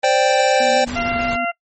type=chord; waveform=square; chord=C suspended second; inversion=none; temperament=equal; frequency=523.3 / 587.3 / 784 Hz; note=C5 / D5 / G5; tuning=0 / 0 / 0 cents; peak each=-18 / -19 / -17 dBFS; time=0.03-0.85 s; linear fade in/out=10 ms
type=tone with vibrato; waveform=sine; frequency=244.5 Hz; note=B3; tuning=17 cents flat; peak=-26 dBFS; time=0.6-1.45 s; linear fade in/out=5 ms; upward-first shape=sine; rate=6.5 Hz; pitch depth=35 cents each way
type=noise; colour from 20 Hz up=pink; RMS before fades=-28 dBFS; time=0.86-1.37 s; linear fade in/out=20 ms
type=harmonic tone; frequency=690 Hz; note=F5; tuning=21 cents flat; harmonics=1 / 2 / 3 / 4; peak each=-21 / -24 / -26 / -27 dBFS; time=0.95-1.52 s; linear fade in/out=20 ms
effects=noise-tail reverb RT60 0.1 s tail -24 dB re dry + MP3 32 kbps